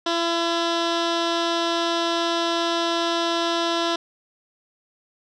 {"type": "tone with low-pass filter", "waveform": "15% pulse", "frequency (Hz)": 337.2, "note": "E4", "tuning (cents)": 39, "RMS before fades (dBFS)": -23, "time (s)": [0.06, 3.96], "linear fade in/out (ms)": 5, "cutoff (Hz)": 4400, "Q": 3.1, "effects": []}